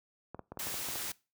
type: clicks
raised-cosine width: 1 ms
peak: -28 dBFS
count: 8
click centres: 0.346 / 0.393 / 0.52 / 0.573 / 0.67 / 0.742 / 0.887 / 0.957 s
type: noise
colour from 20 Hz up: white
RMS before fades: -38 dBFS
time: 0.59-1.12 s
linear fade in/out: 5 ms
effects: noise-tail reverb RT60 0.3 s tail -22 dB re dry + high-pass 60 Hz 12 dB/octave